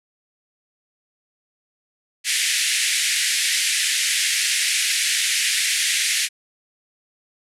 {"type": "band-pass noise", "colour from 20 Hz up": "pink", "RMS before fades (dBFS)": -21, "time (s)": [2.24, 6.29], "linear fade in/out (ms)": 50, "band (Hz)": [1800, 11000], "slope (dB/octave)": 48, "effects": []}